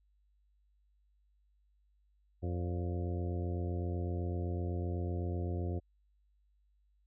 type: harmonic tone with a mistuned harmonic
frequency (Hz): 87.9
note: F2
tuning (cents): +12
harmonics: 1 / 2 / 3 / 4 / 5 / 6 / 7 / 8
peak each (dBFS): -34 / -43 / -45 / -43 / -48 / -49 / -53 / -51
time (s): 2.42-5.8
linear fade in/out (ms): 20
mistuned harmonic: 7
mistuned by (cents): -72
effects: added 50 Hz sine -68 dBFS peak until 7.06 s